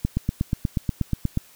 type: click train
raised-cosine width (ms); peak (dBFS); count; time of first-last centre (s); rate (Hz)
5; -9; 12; 0.05-1.374; 8.31
effects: white hiss -52 dBFS RMS until 1.55 s